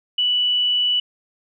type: tone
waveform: sine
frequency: 2960 Hz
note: F#7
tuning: in tune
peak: -16 dBFS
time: 0.18-1 s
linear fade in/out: 5 ms
effects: none